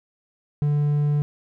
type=tone; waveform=triangle; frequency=146.83 Hz; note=D3; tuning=in tune; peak=-16 dBFS; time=0.62-1.22 s; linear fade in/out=0 ms; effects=none